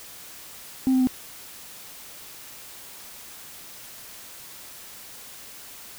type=tone with pitch steps; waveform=sine; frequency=261.6 / 258.4 / 255.3 Hz; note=C4 / C4 / C4; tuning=0 / -21 / -42 cents; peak=-15 dBFS; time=0.87-1.071 s; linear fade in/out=0 ms; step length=67 ms; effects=tanh soft clip ceiling -15 dBFS + white hiss -43 dBFS RMS until 5.98 s